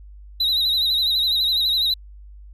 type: tone with vibrato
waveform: triangle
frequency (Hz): 3886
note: B7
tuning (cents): -29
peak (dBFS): -16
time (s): 0.4-1.94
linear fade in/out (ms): 5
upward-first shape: sine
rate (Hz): 12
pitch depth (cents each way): 75
effects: added 50 Hz sine -39 dBFS peak until 2.53 s